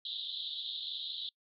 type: band-pass noise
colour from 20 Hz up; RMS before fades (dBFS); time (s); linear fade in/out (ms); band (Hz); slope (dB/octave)
white; -40; 0.05-1.29; 2; 3300 to 4000; 96
effects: noise-tail reverb RT60 0.1 s tail -26 dB re dry